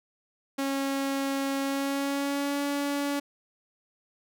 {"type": "tone with pitch glide", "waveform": "sawtooth", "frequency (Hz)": [274, 284.5], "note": ["C#4", "C#4"], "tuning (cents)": [-20, 45], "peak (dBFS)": -23, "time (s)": [0.58, 3.2], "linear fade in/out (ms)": 10, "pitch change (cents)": 65, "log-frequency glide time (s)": [1.61, 2.62], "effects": []}